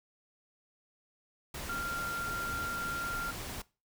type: tone in noise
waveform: sine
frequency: 1387 Hz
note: F6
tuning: 12 cents flat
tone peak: -34 dBFS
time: 1.69-3.31 s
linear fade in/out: 5 ms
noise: pink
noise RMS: -41 dBFS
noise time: 1.54-3.62 s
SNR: +4 dB
effects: noise-tail reverb RT60 0.3 s tail -21 dB re dry